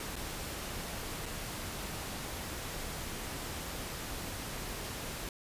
pink noise with dropouts, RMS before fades -40 dBFS, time 0-5.29 s, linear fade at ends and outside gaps 2 ms, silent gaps 0.157-0.163 / 1.258-1.261 s, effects resampled to 32000 Hz

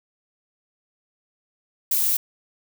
violet noise, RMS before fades -21 dBFS, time 1.91-2.17 s, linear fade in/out 5 ms, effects none

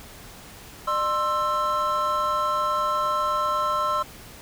triangle tone cluster, 602 / 1054 / 1326 Hz, D5 / C6 / E6, +43 / +12 / +10 cents, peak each -28 / -23 / -23 dBFS, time 0.87-4.03 s, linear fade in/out 10 ms, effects pink hiss -44 dBFS RMS until 4.41 s

